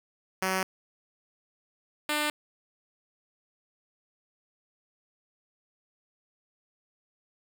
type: tone pair in turn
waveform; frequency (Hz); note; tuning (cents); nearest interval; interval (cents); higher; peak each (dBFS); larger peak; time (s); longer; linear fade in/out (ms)
5% pulse; 188.5 / 299.2; F#3 / D4; +32 / +32; minor sixth; 800; second; -15; neither; 0.42-0.63 / 2.09-2.3; neither; 2
effects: none